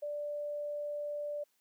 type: tone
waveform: sine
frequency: 587.3 Hz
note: D5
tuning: in tune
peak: -35 dBFS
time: 0.02-1.44 s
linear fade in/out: 10 ms
effects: white hiss -75 dBFS RMS until 1.6 s + high-pass 200 Hz 12 dB/octave